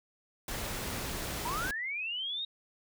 pink noise, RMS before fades -37 dBFS, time 0.48-1.71 s, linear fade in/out 2 ms
sine linear sweep, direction up, 902 to 3787 Hz, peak -33 dBFS, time 1.45-2.45 s, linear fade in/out 5 ms
effects none

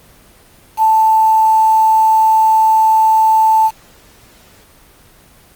sine tone with quantisation, 880 Hz, A5, in tune, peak -7 dBFS, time 0.77-3.71 s, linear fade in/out 50 ms, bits 5, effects pink hiss -45 dBFS RMS until 5.55 s + Opus 24 kbps

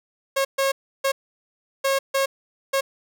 sawtooth tone bursts at uneven times, 544 Hz, C#5, 33 cents flat, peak -15 dBFS, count 6, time 0.36-0.45 / 0.58-0.72 / 1.04-1.12 / 1.84-1.99 / 2.14-2.26 / 2.73-2.81 s, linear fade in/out 10 ms, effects none

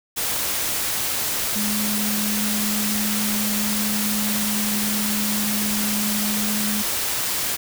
sine tone in noise, 210 Hz, G#3, 19 cents sharp, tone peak -24 dBFS, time 1.55-6.83 s, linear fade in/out 20 ms, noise white, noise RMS -24 dBFS, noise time 0.16-7.57 s, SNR -3 dB, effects none

